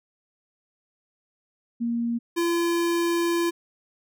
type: tone pair in turn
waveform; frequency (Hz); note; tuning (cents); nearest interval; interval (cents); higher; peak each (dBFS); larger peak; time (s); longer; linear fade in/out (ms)
sine / square; 234.6 / 340.8; A#3 / F4; +11 / -42; tritone; 647; second; -23 / -22; second; 1.8-2.19 / 2.36-3.51; second; 20
effects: none